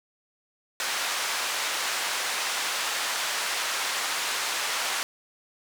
pink band-pass noise, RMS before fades -29 dBFS, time 0.8-5.03 s, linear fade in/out 0 ms, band 1000 to 8600 Hz, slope 12 dB/octave, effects none

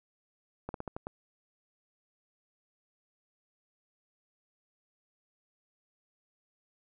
slowing click train, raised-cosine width 1 ms, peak -23 dBFS, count 6, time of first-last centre 0.69-1.069 s, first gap 52 ms, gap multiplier 1.19, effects none

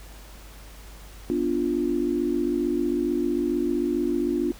sine chord, B diminished, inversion none, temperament equal, 246.9 / 293.7 / 349.2 Hz, B3 / D4 / F4, 0 / 0 / 0 cents, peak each -28 / -26 / -25 dBFS, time 1.3-4.52 s, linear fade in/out 0 ms, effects added 50 Hz sine -43 dBFS peak until 4.59 s + pink hiss -48 dBFS RMS until 4.59 s

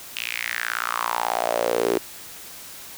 sawtooth tone with high-pass filter sweep, 58.27 Hz, A#1, in tune, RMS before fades -25 dBFS, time 0.16-1.98 s, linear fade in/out 5 ms, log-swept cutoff 2800 to 370 Hz, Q 4.9, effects white hiss -40 dBFS RMS until 2.97 s

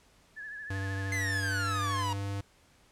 sine tone with vibrato, 1704 Hz, G#6, 44 cents sharp, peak -39 dBFS, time 0.36-2.04 s, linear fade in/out 20 ms, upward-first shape triangle, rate 13 Hz, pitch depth 66 cents each way
square tone with pitch glide, 97.2 to 99.59 Hz, G2 to G2, -14 to +28 cents, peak -33 dBFS, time 0.7-2.41 s, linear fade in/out 5 ms, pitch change +42 cents, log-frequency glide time 1.31-2.26 s
45% pulse exponential sweep, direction down, 2088 to 940 Hz, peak -31 dBFS, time 1.12-2.13 s, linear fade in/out 2 ms
effects pink hiss -63 dBFS RMS until 2.91 s + low-pass 10000 Hz 12 dB/octave

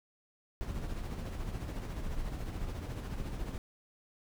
brown noise with tremolo, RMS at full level -36 dBFS, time 0.61-3.58 s, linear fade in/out 0 ms, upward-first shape sine, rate 14 Hz, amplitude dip 45%, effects none

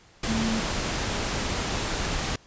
sine tone in noise, 223.4 Hz, A3, 27 cents sharp, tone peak -25 dBFS, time 0.28-0.6 s, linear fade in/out 5 ms, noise pink, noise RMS -28 dBFS, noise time 0.23-2.36 s, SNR 0 dB, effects pink hiss -55 dBFS RMS until 2.46 s + resampled to 16000 Hz

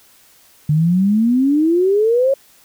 sine exponential sweep, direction up, 146.83 to 556 Hz, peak -11 dBFS, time 0.69-2.34 s, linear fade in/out 5 ms, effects white hiss -50 dBFS RMS until 2.64 s

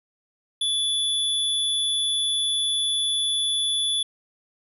square tone, 3450 Hz, A7, 35 cents flat, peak -22 dBFS, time 0.61-4.03 s, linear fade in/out 5 ms, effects resampled to 32000 Hz

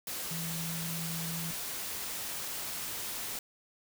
sine tone in noise, 165.2 Hz, E3, 4 cents sharp, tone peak -37 dBFS, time 0.31-1.51 s, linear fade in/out 2 ms, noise white, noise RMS -38 dBFS, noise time 0.07-3.39 s, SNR -2 dB, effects none

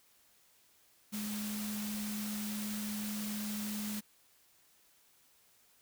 sine tone in noise, 210 Hz, G#3, 19 cents sharp, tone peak -37 dBFS, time 1.12-4.01 s, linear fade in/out 20 ms, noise white, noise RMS -43 dBFS, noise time 1.12-4.01 s, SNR +3 dB, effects white hiss -67 dBFS RMS until 5.81 s

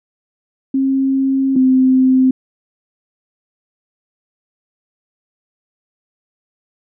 sine tone pair in turn, 268.4 / 259.7 Hz, C4 / C4, +44 / -13 cents, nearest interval minor second, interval 57 cents, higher first, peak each -12 / -8 dBFS, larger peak second, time 0.74-1.56 / 1.56-2.31 s, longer first, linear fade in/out 5 ms, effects none

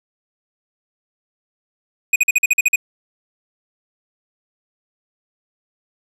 square tone bursts, 2489 Hz, D#7, in tune, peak -11 dBFS, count 9, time 2.13-2.759 s, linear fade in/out 5 ms, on 29 ms, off 46 ms, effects low-pass 12000 Hz 12 dB/octave

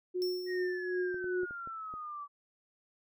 sine tone with tremolo, 362.9 Hz, F#4, 34 cents flat, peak -29 dBFS, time 0.14-1.46 s, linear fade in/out 20 ms, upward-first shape triangle, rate 2.6 Hz, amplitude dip 65%
square tone with exponential decay, 5400 Hz, E8, 41 cents sharp, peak -37 dBFS, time 0.22-1.19 s, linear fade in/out 0 ms, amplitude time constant 210 ms
sine exponential sweep, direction down, 1896 to 1143 Hz, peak -39 dBFS, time 0.46-2.28 s, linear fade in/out 50 ms
clicks, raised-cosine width 2 ms, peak -37 dBFS, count 6, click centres 1.144 / 1.243 / 1.433 / 1.509 / 1.674 / 1.939 s
effects none

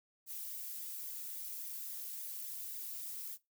violet noise with flanger, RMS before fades -44 dBFS, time 0.26-3.38 s, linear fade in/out 50 ms, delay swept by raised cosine 0.7 to 3.2 ms, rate 3.6 Hz, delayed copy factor -0.8, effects noise-tail reverb RT60 0.2 s tail -19 dB re dry

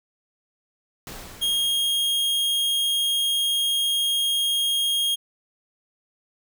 pink noise with exponential decay, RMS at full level -36 dBFS, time 1.07-2.78 s, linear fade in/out 1 ms, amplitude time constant 370 ms
45% pulse tone, 3251 Hz, G#7, 38 cents flat, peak -20 dBFS, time 1.41-5.16 s, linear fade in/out 20 ms
effects none

